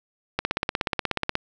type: click train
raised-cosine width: 0.3 ms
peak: -7 dBFS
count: 17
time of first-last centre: 0.39-1.354 s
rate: 16.6 Hz
effects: none